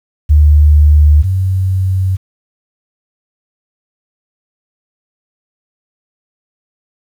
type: tone pair in turn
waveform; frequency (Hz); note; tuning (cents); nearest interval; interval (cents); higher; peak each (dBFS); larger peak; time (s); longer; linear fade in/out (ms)
sine; 74.7 / 94.12; D2 / F#2; +30 / +30; major third; 400; second; -3 / -10; first; 0.29-1.23 / 1.23-2.17; neither; 20
effects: 7-bit